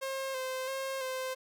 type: tone with vibrato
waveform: sawtooth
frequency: 527 Hz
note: C5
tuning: 12 cents sharp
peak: -30 dBFS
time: 0.01-1.35 s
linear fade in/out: 20 ms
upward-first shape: square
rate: 1.5 Hz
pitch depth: 27 cents each way
effects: none